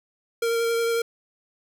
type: tone with vibrato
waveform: square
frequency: 462.6 Hz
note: A#4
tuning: 13 cents flat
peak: -22 dBFS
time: 0.42-1.02 s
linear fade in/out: 5 ms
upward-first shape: sine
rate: 11 Hz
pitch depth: 12 cents each way
effects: none